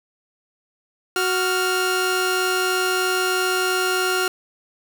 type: tone pair together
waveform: sawtooth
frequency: 370.3 / 1398.1 Hz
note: F#4 / F6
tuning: +1 / +1 cents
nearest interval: octave + major seventh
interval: 2300 cents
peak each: -18 dBFS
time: 1.16-4.28 s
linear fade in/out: 2 ms
effects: none